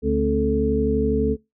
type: harmonic tone with a mistuned harmonic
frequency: 72.8 Hz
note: D2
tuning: 15 cents flat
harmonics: 1 / 2 / 3 / 4 / 6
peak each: -25 / -30 / -24 / -25 / -21 dBFS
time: 0.02-1.37 s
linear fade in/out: 50 ms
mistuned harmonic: 4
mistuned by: -130 cents
effects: noise-tail reverb RT60 0.2 s tail -22 dB re dry